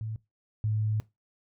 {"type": "tone pair in turn", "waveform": "sine", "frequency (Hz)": [110, 107.67], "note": ["A2", "A2"], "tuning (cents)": [0, -37], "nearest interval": "unison", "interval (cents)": 37, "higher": "first", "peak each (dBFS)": [-32, -25], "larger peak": "second", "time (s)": [[0.01, 0.16], [0.64, 1]], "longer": "second", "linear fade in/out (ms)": 0, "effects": ["noise-tail reverb RT60 0.2 s tail -19 dB re dry"]}